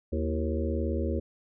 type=harmonic tone with a mistuned harmonic; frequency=77.6 Hz; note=D#2; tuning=4 cents flat; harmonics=1 / 3 / 4 / 5 / 6 / 7; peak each=-29 / -34 / -35 / -36 / -37 / -37 dBFS; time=0.12-1.2 s; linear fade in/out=10 ms; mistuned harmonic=4; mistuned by=+94 cents; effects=none